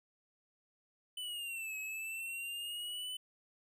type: exponential two-way sweep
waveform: square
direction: down then up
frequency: 3020 to 2555 to 3020 Hz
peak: -40 dBFS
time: 1.17-3.17 s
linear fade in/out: 5 ms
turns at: 1.77 s
effects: none